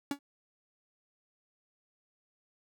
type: tone with exponential decay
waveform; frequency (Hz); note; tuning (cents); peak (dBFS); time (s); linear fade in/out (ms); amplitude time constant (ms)
45% pulse; 282.8; C#4; +35; -27; 0.11-0.19; 2; 17
effects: none